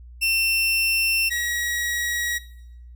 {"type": "tone pair in turn", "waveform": "sawtooth", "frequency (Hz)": [2700, 1909.2], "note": ["E7", "A#6"], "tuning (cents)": [41, 41], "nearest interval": "tritone", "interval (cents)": 600, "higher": "first", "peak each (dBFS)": [-16, -19], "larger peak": "first", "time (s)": [[0.21, 1.3], [1.3, 2.39]], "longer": "neither", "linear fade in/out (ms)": 20, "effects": ["noise-tail reverb RT60 0.8 s tail -20 dB re dry", "added 60 Hz sine -40 dBFS peak until 2.95 s"]}